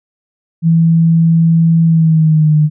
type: tone with pitch glide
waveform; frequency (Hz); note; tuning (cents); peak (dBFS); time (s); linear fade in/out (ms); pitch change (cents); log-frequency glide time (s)
sine; 164.81 to 152.01; E3 to D#3; 0 to -40; -6; 0.62-2.7; 50; -140; 1.85-2.57
effects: none